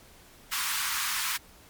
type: high-pass noise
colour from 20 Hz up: pink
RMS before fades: -30 dBFS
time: 0.51-1.38 s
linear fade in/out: 20 ms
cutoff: 1000 Hz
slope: 48 dB/octave
effects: pink hiss -54 dBFS RMS until 1.69 s + MP3 96 kbps